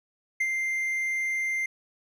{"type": "tone with ADSR envelope", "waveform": "triangle", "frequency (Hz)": 2093, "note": "C7", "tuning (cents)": 0, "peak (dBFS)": -20, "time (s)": [0.4, 1.66], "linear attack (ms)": 9, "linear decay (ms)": 48, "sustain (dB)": -4, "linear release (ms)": 4, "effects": []}